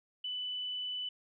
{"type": "tone", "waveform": "sine", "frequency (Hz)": 2990, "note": "F#7", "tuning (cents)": 17, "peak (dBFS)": -35, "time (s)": [0.24, 1.09], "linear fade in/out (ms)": 5, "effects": []}